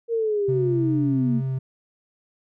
sine linear sweep, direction down, 468.8 to 220 Hz, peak -20 dBFS, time 0.08-1.42 s, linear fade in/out 50 ms
triangle tone with vibrato, 132.3 Hz, C3, 20 cents sharp, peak -21 dBFS, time 0.48-1.59 s, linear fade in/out 10 ms, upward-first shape sine, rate 2.5 Hz, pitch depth 16 cents each way
effects none

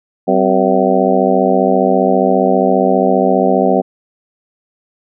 harmonic tone with a mistuned harmonic, 94.9 Hz, F#2, 44 cents sharp, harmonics 2 / 3 / 4 / 5 / 6 / 7 / 8, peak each -17 / -17 / -17 / -17 / -17 / -17 / -17 dBFS, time 0.27-3.82 s, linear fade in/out 20 ms, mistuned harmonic 3, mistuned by -140 cents, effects none

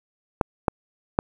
clicks, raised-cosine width 1 ms, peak -4 dBFS, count 3, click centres 0.412 / 0.682 / 1.189 s, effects 7-bit

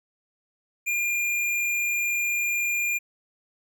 square tone, 2406 Hz, D7, 41 cents sharp, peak -24 dBFS, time 0.86-2.99 s, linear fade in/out 20 ms, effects none

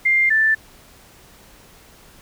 sine tone pair in turn, 2100 / 1765.5 Hz, C7 / A6, +6 / +5 cents, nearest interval minor third, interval 301 cents, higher first, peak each -13 dBFS, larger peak neither, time 0.05-0.3 / 0.3-0.55 s, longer neither, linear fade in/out 10 ms, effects pink hiss -48 dBFS RMS until 2.21 s

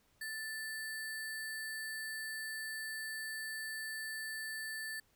sine tone with sample-and-hold, 1760 Hz, A6, in tune, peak -39 dBFS, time 0.21-5 s, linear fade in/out 5 ms, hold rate 6300 Hz, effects pink hiss -72 dBFS RMS until 5.15 s

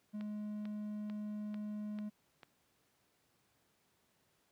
triangle tone, 210 Hz, G#3, 19 cents sharp, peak -37 dBFS, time 0.13-2.1 s, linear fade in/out 20 ms
click train, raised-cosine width 0.3 ms, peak -36 dBFS, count 6, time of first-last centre 0.21-2.432 s, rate 2.25 Hz
effects pink hiss -75 dBFS RMS until 4.51 s + high-pass 100 Hz 12 dB/octave

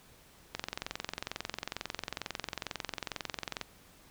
click train, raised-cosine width 0.2 ms, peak -17 dBFS, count 69, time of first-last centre 0.55-3.613 s, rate 22.2 Hz, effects pink hiss -59 dBFS RMS until 4.1 s

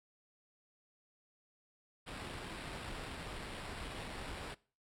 pink noise with sample-and-hold, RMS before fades -45 dBFS, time 2.06-4.55 s, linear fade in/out 20 ms, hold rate 6300 Hz, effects noise-tail reverb RT60 0.4 s tail -22 dB re dry + low-pass 10000 Hz 12 dB/octave

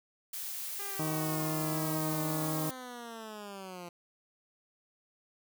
blue noise, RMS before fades -39 dBFS, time 0.33-2.71 s, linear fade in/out 5 ms
10% pulse linear sweep, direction down, 404.6 to 171.7 Hz, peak -34 dBFS, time 0.79-3.89 s, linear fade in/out 5 ms
harmonic tone, 156.2 Hz, D#3, 7 cents sharp, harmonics 1 / 2 / 3 / 4 / 5 / 6 / 7 / 8, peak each -35 / -36 / -44 / -41 / -46 / -48 / -46 / -49 dBFS, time 0.99-2.7 s, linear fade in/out 5 ms
effects none

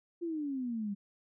sine exponential sweep, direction down, 350 to 196 Hz, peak -33 dBFS, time 0.21-0.95 s, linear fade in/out 20 ms, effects none

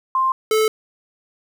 sine / square tone pair in turn, 1051 / 435.4 Hz, C6 / A4, +7 / -18 cents, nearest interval octave + minor third, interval 1525 cents, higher first, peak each -15 dBFS, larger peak neither, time 0.15-0.32 / 0.51-0.68 s, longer neither, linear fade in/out 2 ms, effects 9-bit

